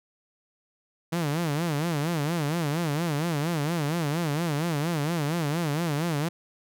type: tone with vibrato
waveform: sawtooth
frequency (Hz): 157.4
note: D#3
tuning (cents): +20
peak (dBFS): -21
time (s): 1.12-6.29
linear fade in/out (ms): 10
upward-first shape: sine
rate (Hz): 4.3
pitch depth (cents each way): 180
effects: none